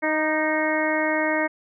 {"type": "harmonic tone with a mistuned harmonic", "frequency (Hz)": 310.8, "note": "D#4", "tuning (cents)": -2, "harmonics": [1, 2, 3, 4, 5, 6, 7], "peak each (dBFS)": [-26, -25, -29, -34, -31, -27, -29], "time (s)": [0.02, 1.48], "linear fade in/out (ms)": 20, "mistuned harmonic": 4, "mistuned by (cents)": -27, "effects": []}